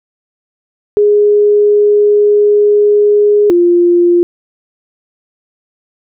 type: tone pair in turn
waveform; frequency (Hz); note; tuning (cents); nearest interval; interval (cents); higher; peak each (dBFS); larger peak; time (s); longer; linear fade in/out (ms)
sine; 414.7 / 348.7; G#4 / F4; -3 / -3; minor third; 300; first; -5; neither; 0.97-3.5 / 3.5-4.23; first; 0
effects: none